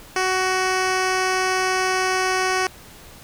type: tone with low-pass filter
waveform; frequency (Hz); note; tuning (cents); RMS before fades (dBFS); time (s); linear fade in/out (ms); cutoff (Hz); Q
10% pulse; 373.3; F#4; +15; -21; 0.16-2.67; 2; 7200; 1.1
effects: pink hiss -44 dBFS RMS until 3.23 s